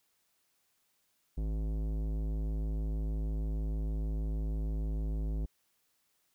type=tone with tanh clipping; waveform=sine; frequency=53.2 Hz; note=G#1; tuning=42 cents sharp; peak=-33 dBFS; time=1.37-5.46 s; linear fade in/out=10 ms; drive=16 dB; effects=white hiss -75 dBFS RMS until 6.34 s